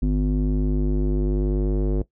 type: tone with low-pass filter sweep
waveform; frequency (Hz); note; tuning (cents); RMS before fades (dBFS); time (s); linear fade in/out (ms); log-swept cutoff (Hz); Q
square; 50.4; G1; +49; -21; 0.02-2.02; 5; 260 to 420; 3.1
effects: noise-tail reverb RT60 0.1 s tail -17 dB re dry